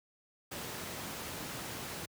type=noise; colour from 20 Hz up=pink; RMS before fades=-41 dBFS; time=0.51-2.06 s; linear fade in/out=10 ms; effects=high-pass 100 Hz 12 dB/octave